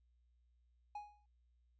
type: tone with exponential decay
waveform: triangle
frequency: 830.6 Hz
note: G#5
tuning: in tune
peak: -39 dBFS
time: 0.95-1.26 s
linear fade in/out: 5 ms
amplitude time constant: 66 ms
effects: added 60 Hz sine -70 dBFS peak until 1.79 s + resampled to 16000 Hz